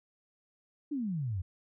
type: exponential sweep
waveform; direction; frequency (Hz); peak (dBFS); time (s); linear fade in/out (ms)
sine; down; 308.9 to 84.6; -31; 0.91-1.42; 10
effects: none